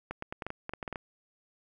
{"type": "clicks", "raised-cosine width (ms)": 0.5, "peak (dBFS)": -21, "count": 12, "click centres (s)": [0.11, 0.224, 0.325, 0.422, 0.466, 0.504, 0.694, 0.736, 0.828, 0.878, 0.927, 0.958], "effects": ["10-bit"]}